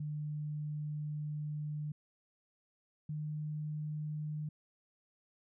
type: tone pair in turn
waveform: sine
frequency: 150 / 151.83 Hz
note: D3 / D#3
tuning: +37 / -42 cents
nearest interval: unison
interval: 21 cents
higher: second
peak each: -36 / -36 dBFS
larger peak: neither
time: 0-1.92 / 3.09-4.49 s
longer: first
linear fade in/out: 5 ms
effects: none